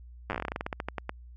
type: slowing click train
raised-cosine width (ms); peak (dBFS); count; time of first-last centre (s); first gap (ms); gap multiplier
0.5; -16; 20; 0.3-1.094; 9; 1.15
effects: added 60 Hz sine -45 dBFS peak until 1.36 s + MP3 96 kbps